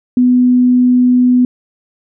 sine tone, 248.9 Hz, B3, 14 cents sharp, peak -6 dBFS, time 0.17-1.45 s, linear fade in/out 2 ms, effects none

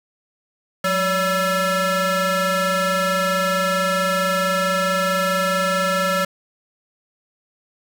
30% pulse ring-modulated tone, 385.7 Hz, G4, 28 cents flat, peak -12 dBFS, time 0.84-6.25 s, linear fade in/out 5 ms, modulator 952 Hz, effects none

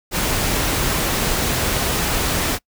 pink noise, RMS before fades -20 dBFS, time 0.11-2.59 s, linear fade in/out 50 ms, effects noise-tail reverb RT60 0.1 s tail -25 dB re dry

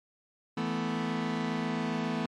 sawtooth chord, E suspended fourth, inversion none, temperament just, 164.81 / 219.8 / 247.2 Hz, E3 / A3 / B3, 0 / -2 / +2 cents, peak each -31 / -29 / -29 dBFS, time 0.57-2.26 s, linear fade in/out 5 ms, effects low-pass 4000 Hz 12 dB/octave + MP3 64 kbps

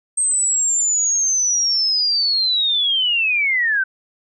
sine linear sweep, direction down, 8372 to 1506 Hz, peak -15 dBFS, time 0.17-3.84 s, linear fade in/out 10 ms, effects none

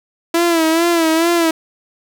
sawtooth tone with vibrato, 331.4 Hz, E4, 9 cents sharp, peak -8 dBFS, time 0.34-1.51 s, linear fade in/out 5 ms, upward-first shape sine, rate 2.3 Hz, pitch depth 68 cents each way, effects 8-bit

